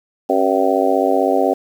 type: harmonic tone with a mistuned harmonic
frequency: 95.9 Hz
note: G2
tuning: 37 cents flat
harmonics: 3 / 4 / 5 / 6 / 7 / 8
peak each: -20 / -20 / -20 / -20 / -20 / -20 dBFS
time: 0.29-1.54 s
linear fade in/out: 10 ms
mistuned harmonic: 3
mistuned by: -82 cents
effects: 7-bit